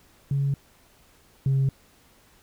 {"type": "tone pair in turn", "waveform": "sine", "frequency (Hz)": [139.2, 135.24], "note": ["C#3", "C#3"], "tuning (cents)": [8, -42], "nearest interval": "unison", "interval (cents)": 50, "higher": "first", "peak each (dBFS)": [-20, -17], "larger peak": "second", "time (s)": [[0.31, 0.54], [1.46, 1.69]], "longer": "neither", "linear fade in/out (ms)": 2, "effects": ["tanh soft clip ceiling -17 dBFS", "pink hiss -58 dBFS RMS until 2.42 s"]}